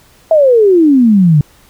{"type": "exponential sweep", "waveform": "sine", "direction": "down", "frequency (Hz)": [660, 141.9], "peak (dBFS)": -4, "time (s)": [0.31, 1.41], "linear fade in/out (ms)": 2, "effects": ["pink hiss -46 dBFS RMS until 1.69 s"]}